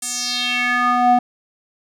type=tone with band-pass filter sweep; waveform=square; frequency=245.9 Hz; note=B3; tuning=7 cents flat; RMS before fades=-18 dBFS; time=0.02-1.19 s; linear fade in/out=5 ms; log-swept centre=8700 to 610 Hz; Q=3.4; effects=none